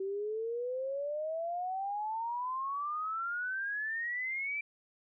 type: exponential sweep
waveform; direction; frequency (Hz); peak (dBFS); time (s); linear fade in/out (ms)
sine; up; 380.6 to 2349; -33; 0-4.61; 5
effects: none